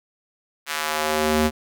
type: tone with high-pass filter sweep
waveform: square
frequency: 77.2 Hz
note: D#2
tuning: 13 cents flat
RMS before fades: -22 dBFS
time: 0.66-1.51 s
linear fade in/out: 50 ms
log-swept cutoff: 1700 to 170 Hz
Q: 0.94
effects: none

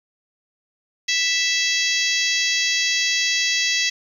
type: harmonic tone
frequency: 659 Hz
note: E5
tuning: 1 cent flat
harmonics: 3 / 4 / 5 / 6 / 7 / 8 / 9 / 10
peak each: -24 / -25 / -26 / -27 / -27 / -28 / -29 / -29 dBFS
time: 1.08-3.9 s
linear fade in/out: 10 ms
effects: 8-bit

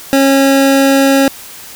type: tone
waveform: 25% pulse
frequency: 272.9 Hz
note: C#4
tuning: 27 cents flat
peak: -3 dBFS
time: 0.13-1.28 s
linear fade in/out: 0 ms
effects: white hiss -32 dBFS RMS until 1.75 s

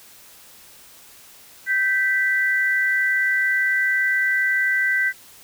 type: tone pair together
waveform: sine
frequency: 1557.1 / 1975 Hz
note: G6 / B6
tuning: -12 / 0 cents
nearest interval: major third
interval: 412 cents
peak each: -20 dBFS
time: 1.66-5.13 s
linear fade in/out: 50 ms
effects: white hiss -47 dBFS RMS until 5.43 s

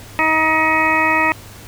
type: harmonic tone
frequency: 316.3 Hz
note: D#4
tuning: 29 cents sharp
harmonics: 1 / 2 / 3 / 4 / 6 / 7 / 8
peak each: -23 / -24 / -18 / -21 / -18 / -23 / -20 dBFS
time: 0.19-1.32 s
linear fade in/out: 0 ms
effects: added 104 Hz sine -39 dBFS peak until 1.67 s + pink hiss -39 dBFS RMS until 1.67 s

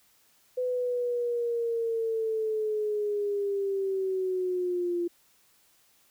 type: linear sweep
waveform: sine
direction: down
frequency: 504 to 344.2 Hz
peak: -26 dBFS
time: 0.57-5.08 s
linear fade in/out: 10 ms
effects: white hiss -64 dBFS RMS until 6.1 s

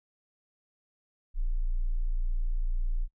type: tone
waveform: sine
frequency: 29 Hz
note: A#0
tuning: 8 cents flat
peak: -25 dBFS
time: 1.34-3.08 s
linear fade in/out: 50 ms
effects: noise-tail reverb RT60 0.1 s tail -21 dB re dry

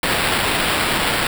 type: noise with sample-and-hold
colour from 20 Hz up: white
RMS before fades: -19 dBFS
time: 0.03-1.27 s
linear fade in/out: 2 ms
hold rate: 6300 Hz
effects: none

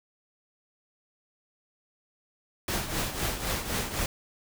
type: noise with tremolo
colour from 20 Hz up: pink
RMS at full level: -28 dBFS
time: 2.68-4.06 s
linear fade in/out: 2 ms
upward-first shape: triangle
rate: 3.9 Hz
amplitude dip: 70%
effects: none

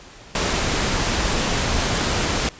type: noise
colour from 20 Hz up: pink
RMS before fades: -21 dBFS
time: 0.35-2.49 s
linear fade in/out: 2 ms
effects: pink hiss -43 dBFS RMS until 2.59 s + resampled to 16000 Hz

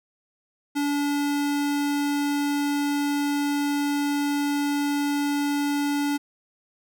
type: tone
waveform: square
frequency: 287.8 Hz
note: D4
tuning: 35 cents flat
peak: -23 dBFS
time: 0.75-6.18 s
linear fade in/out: 20 ms
effects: none

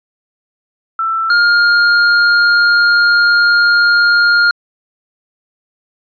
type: tone pair in turn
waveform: sine / square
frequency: 1332 / 1412.9 Hz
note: E6 / F6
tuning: +18 / +20 cents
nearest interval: minor second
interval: 102 cents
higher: second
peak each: -13 / -8 dBFS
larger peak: second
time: 0.99-1.3 / 1.3-4.51 s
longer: second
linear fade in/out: 2 ms
effects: resampled to 11025 Hz

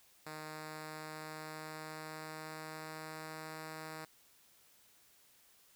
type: tone with pitch glide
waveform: 5% pulse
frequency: 154.9 to 157.52 Hz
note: D#3 to D#3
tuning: -7 to +22 cents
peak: -33 dBFS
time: 0.26-4.05 s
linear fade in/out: 5 ms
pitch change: +29 cents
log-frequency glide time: 0.37-3.61 s
effects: white hiss -66 dBFS RMS until 5.75 s

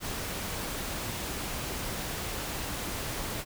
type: noise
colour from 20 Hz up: pink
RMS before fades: -35 dBFS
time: 0-3.45 s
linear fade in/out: 50 ms
effects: none

